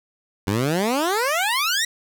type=exponential sweep; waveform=15% pulse; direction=up; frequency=92.5 to 1965 Hz; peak=-13 dBFS; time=0.47-1.85 s; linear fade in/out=5 ms; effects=none